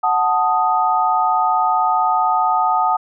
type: chord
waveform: sine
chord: D# diminished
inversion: first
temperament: equal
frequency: 740 / 880 / 1244.5 Hz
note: F#5 / A5 / D#6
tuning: 0 / 0 / 0 cents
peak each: -18 / -18 / -18 dBFS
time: 0.03-2.97 s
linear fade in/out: 10 ms
effects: none